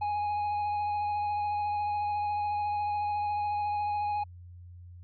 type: tone with vibrato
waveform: triangle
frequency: 830.6 Hz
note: G#5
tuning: in tune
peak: -26 dBFS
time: 0.01-4.24 s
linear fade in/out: 10 ms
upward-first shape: triangle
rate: 14 Hz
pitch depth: 18 cents each way
effects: added 88 Hz sine -45 dBFS peak until 5.03 s + resampled to 11025 Hz